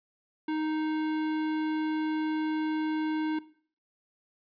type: tone with hard clipping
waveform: sine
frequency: 311.1 Hz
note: D#4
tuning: in tune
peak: -30 dBFS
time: 0.48-3.39 s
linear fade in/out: 5 ms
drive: 16 dB
effects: noise-tail reverb RT60 0.5 s tail -18 dB re dry + resampled to 11025 Hz